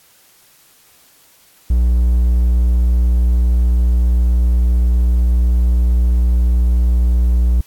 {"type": "tone", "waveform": "triangle", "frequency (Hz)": 60, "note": "B1", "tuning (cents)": -49, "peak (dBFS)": -8, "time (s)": [1.7, 7.61], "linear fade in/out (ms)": 5, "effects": ["white hiss -50 dBFS RMS until 7.66 s", "AAC 64 kbps"]}